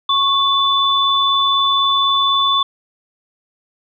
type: tone pair together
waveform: sine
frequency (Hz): 1100 / 3492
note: C#6 / A7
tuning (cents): -14 / -14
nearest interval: octave + minor sixth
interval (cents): 2000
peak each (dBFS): -15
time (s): 0.09-2.63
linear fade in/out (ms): 5
effects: none